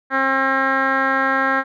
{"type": "tone with low-pass filter", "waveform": "10% pulse", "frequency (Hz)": 267.9, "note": "C4", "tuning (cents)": 41, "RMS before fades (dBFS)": -18, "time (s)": [0.1, 1.64], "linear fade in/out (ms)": 50, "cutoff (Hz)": 1700, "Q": 3.5, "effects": []}